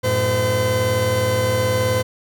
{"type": "tone cluster", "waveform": "40% pulse", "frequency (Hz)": [92.9, 112, 511], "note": ["F#2", "A2", "C5"], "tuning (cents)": [7, 31, -41], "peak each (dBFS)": [-25, -21, -18], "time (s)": [0.03, 2.03], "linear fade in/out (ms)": 20, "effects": []}